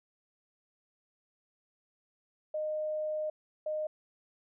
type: tone bursts at uneven times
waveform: sine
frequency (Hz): 615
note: D#5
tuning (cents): -20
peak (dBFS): -31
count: 2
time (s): 2.54-3.3 / 3.66-3.87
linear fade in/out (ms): 5
effects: none